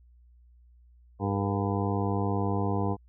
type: harmonic tone with a mistuned harmonic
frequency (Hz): 100.3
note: G2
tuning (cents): +40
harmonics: 1 / 2 / 3 / 4 / 5 / 7 / 8 / 9 / 10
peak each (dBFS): -29 / -32 / -34 / -35 / -36 / -37 / -38 / -39 / -39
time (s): 1.19-2.97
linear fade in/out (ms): 50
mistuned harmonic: 5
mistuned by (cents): -71
effects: added 60 Hz sine -54 dBFS peak until 3.08 s